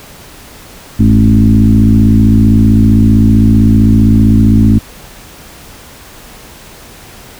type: tone with frequency modulation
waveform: sine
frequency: 155.56 Hz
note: D#3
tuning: in tune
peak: -3 dBFS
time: 0.99-4.79 s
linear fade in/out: 10 ms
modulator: 55.5 Hz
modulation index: 2.1
effects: pink hiss -34 dBFS RMS until 7.39 s